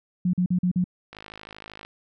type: tone bursts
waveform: sine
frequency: 180 Hz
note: F#3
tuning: 47 cents flat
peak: -19 dBFS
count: 5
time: 0.25-0.842 s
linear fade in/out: 5 ms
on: 84 ms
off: 43 ms
type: click train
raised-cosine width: 0.3 ms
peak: -24 dBFS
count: 39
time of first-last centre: 1.13-1.85 s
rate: 52.8 Hz
effects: none